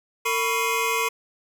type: tone cluster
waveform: square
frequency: 455.5 / 986 / 1119 / 2114 / 2488 Hz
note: A#4 / B5 / C#6 / C7 / D#7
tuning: -40 / -3 / +16 / +17 / -1 cents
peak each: -29 dBFS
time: 0.25-1.09 s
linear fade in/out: 10 ms
effects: none